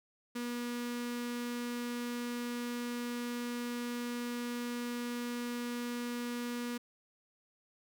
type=tone with notch filter; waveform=sawtooth; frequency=241.1 Hz; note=B3; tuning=41 cents flat; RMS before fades=-38 dBFS; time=0.35-6.78 s; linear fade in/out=10 ms; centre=700 Hz; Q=1.9; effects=none